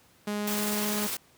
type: tone with pitch glide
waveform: sawtooth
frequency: 207.7 to 209 Hz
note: G#3 to G#3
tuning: 0 to +11 cents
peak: -25 dBFS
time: 0.27-1.07 s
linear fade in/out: 5 ms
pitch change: +11 cents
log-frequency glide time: 0.38-0.7 s
type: noise with tremolo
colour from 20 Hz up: white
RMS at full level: -31 dBFS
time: 0.47-1.17 s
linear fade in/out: 5 ms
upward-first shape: triangle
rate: 20 Hz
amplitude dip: 35%
effects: pink hiss -60 dBFS RMS until 1.37 s + high-pass 80 Hz 12 dB/octave